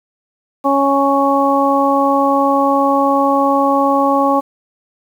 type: harmonic tone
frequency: 277.2 Hz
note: C#4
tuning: in tune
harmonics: 1 / 2 / 3 / 4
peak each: -16 / -16 / -16 / -16 dBFS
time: 0.64-4.41 s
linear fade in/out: 20 ms
effects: 7-bit